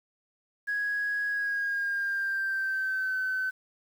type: tone with pitch glide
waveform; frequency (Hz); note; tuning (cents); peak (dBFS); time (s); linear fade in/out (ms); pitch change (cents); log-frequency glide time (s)
sine; 1661.2 to 1523.3; G#6 to F#6; 0 to +50; -26; 0.67-3.51; 20; -150; 1.28-3.16
effects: tanh soft clip ceiling -22 dBFS + 9-bit